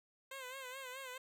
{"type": "tone with vibrato", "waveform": "10% pulse", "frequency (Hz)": 521, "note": "C5", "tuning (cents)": -7, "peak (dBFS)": -37, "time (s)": [0.31, 1.18], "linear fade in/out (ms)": 5, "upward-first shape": "sine", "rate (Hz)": 4.7, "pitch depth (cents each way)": 77, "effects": []}